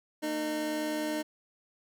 25% pulse tone pair together, 227.3 / 305.7 Hz, A#3 / D#4, -43 / -30 cents, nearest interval perfect fourth, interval 513 cents, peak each -38 / -27 dBFS, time 0.22-1.23 s, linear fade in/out 20 ms, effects none

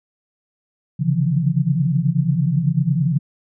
sine tone cluster, 134.4 / 142.7 / 163.4 / 173.4 Hz, C3 / D3 / E3 / F3, +47 / -49 / -15 / -12 cents, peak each -21 dBFS, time 0.99-3.19 s, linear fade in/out 20 ms, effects none

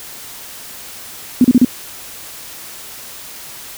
sine tone bursts, 249.1 Hz, B3, 15 cents sharp, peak -4 dBFS, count 4, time 1.41-1.648 s, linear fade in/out 2 ms, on 34 ms, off 34 ms, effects white hiss -33 dBFS RMS until 3.77 s

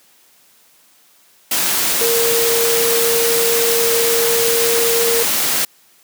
sine tone in noise, 464.4 Hz, A#4, 7 cents flat, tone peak -16 dBFS, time 2.01-5.23 s, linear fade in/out 5 ms, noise white, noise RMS -17 dBFS, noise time 1.51-5.65 s, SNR -2 dB, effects white hiss -52 dBFS RMS until 6.03 s + high-pass 150 Hz 12 dB/octave

